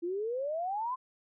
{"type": "exponential sweep", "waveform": "sine", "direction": "up", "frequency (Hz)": [332.8, 1056], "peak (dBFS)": -31, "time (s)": [0.02, 0.96], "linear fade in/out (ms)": 20, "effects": []}